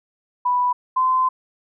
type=tone pair in turn; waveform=sine; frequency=987.8 / 1029.6 Hz; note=B5 / C6; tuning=0 / -28 cents; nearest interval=minor second; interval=72 cents; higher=second; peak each=-16 / -15 dBFS; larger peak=second; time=0.45-0.73 / 0.96-1.29 s; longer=second; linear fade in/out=10 ms; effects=none